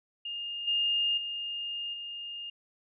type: tone with level steps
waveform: sine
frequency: 2826 Hz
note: F7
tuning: 20 cents sharp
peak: -34 / -25 / -33 / -37 dBFS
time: 0.25-2.5 s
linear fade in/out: 5 ms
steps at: 0.67 / 1.17 / 1.93 s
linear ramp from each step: 10 ms
effects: none